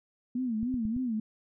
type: tone with vibrato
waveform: sine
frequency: 236.1 Hz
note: A#3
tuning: 22 cents sharp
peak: -28 dBFS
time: 0.35-1.2 s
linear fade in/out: 5 ms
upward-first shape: sine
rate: 3.4 Hz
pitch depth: 160 cents each way
type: click train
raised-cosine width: 5 ms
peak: -28 dBFS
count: 4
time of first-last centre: 0.63-0.965 s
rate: 8.96 Hz
effects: none